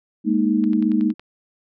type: chord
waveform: sine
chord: Ab suspended second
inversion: none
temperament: equal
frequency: 207.7 / 233.1 / 311.1 Hz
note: Ab3 / Bb3 / Eb4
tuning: 0 / 0 / 0 cents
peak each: -20 dBFS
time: 0.24-1.14 s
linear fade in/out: 50 ms
type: click train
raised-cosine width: 0.3 ms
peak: -25 dBFS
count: 7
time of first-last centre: 0.64-1.196 s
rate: 10.8 Hz
effects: none